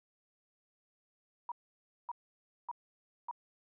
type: tone bursts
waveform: sine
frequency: 957 Hz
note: A#5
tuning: 45 cents sharp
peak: -36 dBFS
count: 4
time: 1.49-3.312 s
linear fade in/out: 2 ms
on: 28 ms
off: 570 ms
effects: none